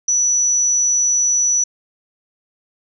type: tone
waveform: sine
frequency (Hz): 5920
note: F#8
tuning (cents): 0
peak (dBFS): -13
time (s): 0.08-1.64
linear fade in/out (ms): 5
effects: none